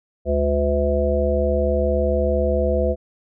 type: harmonic tone with a mistuned harmonic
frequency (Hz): 72.2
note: D2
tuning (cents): -29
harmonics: 1 / 3 / 5 / 7 / 9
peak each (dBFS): -21 / -27 / -26 / -21 / -24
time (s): 0.25-2.96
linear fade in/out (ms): 50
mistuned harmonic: 3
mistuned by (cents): -57
effects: none